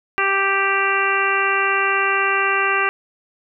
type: harmonic tone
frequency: 392 Hz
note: G4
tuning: in tune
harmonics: 1 / 2 / 3 / 4 / 5 / 6 / 7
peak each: -25 / -27 / -21 / -22 / -24 / -25 / -24 dBFS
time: 0.18-2.89 s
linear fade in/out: 0 ms
effects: none